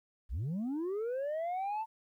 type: linear sweep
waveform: sine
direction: up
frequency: 43.23 to 903 Hz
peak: -30 dBFS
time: 0.29-1.86 s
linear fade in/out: 50 ms
effects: tanh soft clip ceiling -32 dBFS + 12-bit